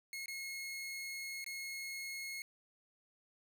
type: tone with dropouts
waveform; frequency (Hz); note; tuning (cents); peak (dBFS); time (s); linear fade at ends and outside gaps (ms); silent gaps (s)
sawtooth; 2166; C#7; -41; -38; 0.13-2.42; 1; 0.259-0.281 / 1.443-1.463
effects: none